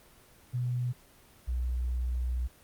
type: tone pair in turn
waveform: sine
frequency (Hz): 123.47 / 61.73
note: B2 / B1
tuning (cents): 0 / 0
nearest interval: octave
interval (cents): 1200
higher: first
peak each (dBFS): -28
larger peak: neither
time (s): 0.53-0.93 / 1.47-2.48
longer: second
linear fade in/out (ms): 20
effects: pink hiss -58 dBFS RMS until 2.63 s + Opus 24 kbps